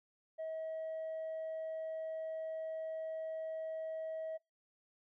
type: tone with tanh clipping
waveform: triangle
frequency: 640 Hz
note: D#5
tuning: 49 cents sharp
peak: -39 dBFS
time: 0.38-4.38 s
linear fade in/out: 20 ms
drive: 6 dB
effects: noise-tail reverb RT60 0.2 s tail -25 dB re dry